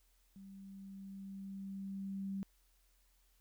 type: tone with level ramp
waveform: sine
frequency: 195 Hz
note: G3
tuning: 9 cents flat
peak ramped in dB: -51 to -37 dBFS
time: 0.36-2.43 s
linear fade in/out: 0 ms
effects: added 43 Hz sine -70 dBFS peak until 3.4 s + white hiss -75 dBFS RMS until 3.4 s